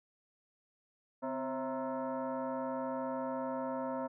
sine tone with frequency modulation, 138.7 Hz, C#3, 1 cent sharp, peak -34 dBFS, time 1.22-4.08 s, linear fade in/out 20 ms, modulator 397 Hz, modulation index 2.3, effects none

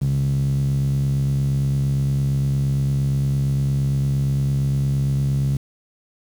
sawtooth tone with band-pass filter, 68.7 Hz, C#2, 15 cents flat, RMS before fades -20 dBFS, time 0.01-5.57 s, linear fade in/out 5 ms, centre 150 Hz, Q 6.7, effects 7-bit

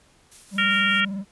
blue noise with tremolo, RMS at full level -43 dBFS, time 0.31-1.01 s, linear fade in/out 10 ms, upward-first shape triangle, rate 5 Hz, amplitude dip 50%
triangle tone with vibrato, 196.1 Hz, G3, 1 cent sharp, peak -25 dBFS, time 0.51-1.25 s, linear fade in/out 50 ms, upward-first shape square, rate 20 Hz, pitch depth 56 cents each way
harmonic tone, 463 Hz, A#4, 12 cents flat, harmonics 3 / 4 / 5 / 6 / 7, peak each -23 / -24 / -25 / -26 / -26 dBFS, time 0.58-1.05 s, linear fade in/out 5 ms
effects pink hiss -58 dBFS RMS until 1.31 s + resampled to 24000 Hz

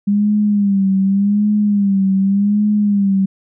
sine tone with vibrato, 200.8 Hz, G3, 42 cents sharp, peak -11 dBFS, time 0.07-3.26 s, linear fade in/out 10 ms, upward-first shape sine, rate 0.86 Hz, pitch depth 76 cents each way, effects none

